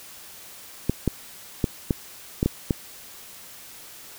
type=clicks; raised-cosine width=3 ms; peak=-7 dBFS; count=7; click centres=0.896 / 1.077 / 1.642 / 1.908 / 2.429 / 2.46 / 2.708 s; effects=white hiss -44 dBFS RMS until 4.18 s